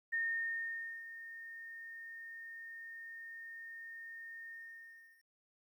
sine tone with ADSR envelope, 1832 Hz, A#6, 31 cents flat, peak -32 dBFS, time 0.12-5.25 s, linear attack 17 ms, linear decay 890 ms, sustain -14 dB, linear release 740 ms, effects 12-bit

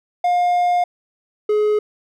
triangle tone pair in turn, 710 / 422.2 Hz, F5 / G#4, +28 / +29 cents, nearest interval major sixth, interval 899 cents, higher first, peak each -12 dBFS, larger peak neither, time 0.24-0.84 / 1.49-1.79 s, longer first, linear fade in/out 5 ms, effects none

